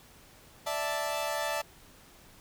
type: chord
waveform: sawtooth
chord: D suspended second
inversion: none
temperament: equal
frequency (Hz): 587.3 / 659.3 / 880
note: D5 / E5 / A5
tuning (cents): 0 / 0 / 0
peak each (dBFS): -31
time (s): 0.66-1.62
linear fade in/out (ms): 10
effects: pink hiss -56 dBFS RMS until 2.4 s